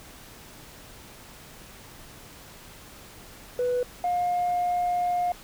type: tone pair in turn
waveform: sine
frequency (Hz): 493.9 / 710.9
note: B4 / F5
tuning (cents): 0 / +31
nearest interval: tritone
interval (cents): 631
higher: second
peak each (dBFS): -21 / -21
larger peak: neither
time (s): 3.59-3.83 / 4.04-5.32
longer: second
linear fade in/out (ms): 2
effects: tanh soft clip ceiling -20 dBFS + pink hiss -47 dBFS RMS until 5.43 s